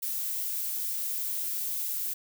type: noise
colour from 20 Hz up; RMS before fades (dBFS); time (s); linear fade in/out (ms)
violet; -32; 0.02-2.14; 10
effects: none